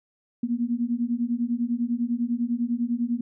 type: beating tone pair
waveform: sine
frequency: 233.1 / 243.1 Hz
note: A#3 / B3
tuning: 0 / -27 cents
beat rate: 10 Hz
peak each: -26 dBFS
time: 0.43-3.21 s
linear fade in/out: 5 ms
effects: none